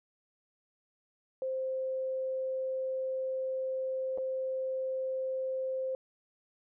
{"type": "tone with dropouts", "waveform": "sine", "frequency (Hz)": 523.3, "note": "C5", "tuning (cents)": 0, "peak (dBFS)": -31, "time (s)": [1.42, 5.95], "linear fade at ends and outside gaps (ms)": 1, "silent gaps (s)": [4.176, 4.183], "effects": []}